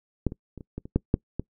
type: clicks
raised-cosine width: 3 ms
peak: -10 / -22 / -26 / -29 / -20 / -26 / -8 / -6 / -15 dBFS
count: 9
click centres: 0.267 / 0.321 / 0.577 / 0.608 / 0.78 / 0.855 / 0.96 / 1.141 / 1.396 s
effects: noise-tail reverb RT60 0.1 s tail -24 dB re dry

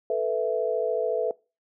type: chord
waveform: sine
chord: A suspended second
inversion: none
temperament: equal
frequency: 440 / 493.9 / 659.3 Hz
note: A4 / B4 / E5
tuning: 0 / 0 / 0 cents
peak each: -27 dBFS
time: 0.1-1.31 s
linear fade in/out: 2 ms
effects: noise-tail reverb RT60 0.3 s tail -23 dB re dry

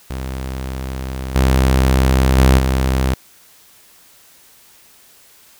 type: tone with level steps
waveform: sawtooth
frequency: 65.41 Hz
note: C2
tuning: in tune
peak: -19 / -7 / -4 / -10 dBFS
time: 0.1-3.14 s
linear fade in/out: 5 ms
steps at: 1.35 / 2.37 / 2.58 s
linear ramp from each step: 10 ms
effects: white hiss -48 dBFS RMS until 5.59 s

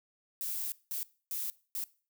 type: noise bursts at uneven times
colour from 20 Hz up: violet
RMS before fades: -36 dBFS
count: 4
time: 0.41-0.72 / 0.91-1.03 / 1.31-1.5 / 1.75-1.84 s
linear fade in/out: 0 ms
effects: noise-tail reverb RT60 0.4 s tail -21 dB re dry

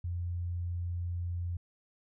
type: tone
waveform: sine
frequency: 87.31 Hz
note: F2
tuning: in tune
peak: -32 dBFS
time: 0.04-1.57 s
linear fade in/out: 5 ms
effects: none

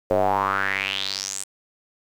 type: tone with band-pass filter sweep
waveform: square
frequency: 48.69 Hz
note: G1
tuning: 11 cents flat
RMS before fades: -24 dBFS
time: 0.1-1.44 s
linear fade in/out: 10 ms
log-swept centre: 530 to 8600 Hz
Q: 5.2
effects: 8-bit

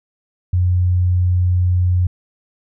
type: tone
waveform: sine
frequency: 90 Hz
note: F#2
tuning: 47 cents flat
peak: -12 dBFS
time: 0.53-2.07 s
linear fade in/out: 5 ms
effects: none

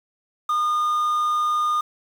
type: tone with quantisation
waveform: triangle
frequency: 1219 Hz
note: D#6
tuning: 36 cents flat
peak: -17 dBFS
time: 0.49-1.81 s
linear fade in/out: 5 ms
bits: 7
effects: none

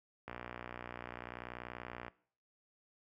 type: click train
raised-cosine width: 0.5 ms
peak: -28 dBFS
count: 110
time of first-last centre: 0.28-2.082 s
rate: 60.5 Hz
effects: noise-tail reverb RT60 0.5 s tail -21 dB re dry + high-pass 60 Hz 12 dB/octave

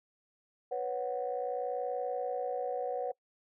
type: chord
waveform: sine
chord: B suspended second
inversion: none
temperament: equal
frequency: 493.9 / 554.4 / 740 Hz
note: B4 / C#5 / F#5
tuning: 0 / 0 / 0 cents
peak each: -35 / -37 / -36 dBFS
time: 0.71-3.12 s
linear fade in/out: 10 ms
effects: noise-tail reverb RT60 0.1 s tail -24 dB re dry + tanh soft clip ceiling -23 dBFS

